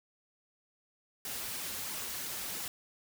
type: noise with flanger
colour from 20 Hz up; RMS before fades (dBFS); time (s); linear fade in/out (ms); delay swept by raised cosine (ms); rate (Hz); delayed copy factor
white; -39; 1.25-2.68; 2; 1.5 to 6.9; 3; -0.7
effects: none